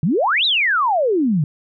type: exponential two-way sweep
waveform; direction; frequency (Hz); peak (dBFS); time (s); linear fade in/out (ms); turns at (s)
sine; up then down; 138.59 to 4031 to 138.59; -14; 0.03-1.44; 2; 0.45
effects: none